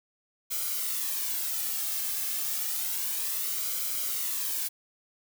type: noise with flanger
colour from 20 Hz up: blue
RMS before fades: -31 dBFS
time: 0.5-4.69 s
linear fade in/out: 20 ms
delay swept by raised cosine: 1.1 to 2.1 ms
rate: 0.3 Hz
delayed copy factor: -0.55
effects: none